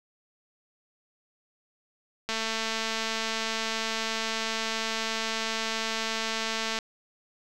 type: click train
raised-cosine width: 0.2 ms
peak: -13 dBFS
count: 1004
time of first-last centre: 2.29-6.788 s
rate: 223 Hz
effects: 9-bit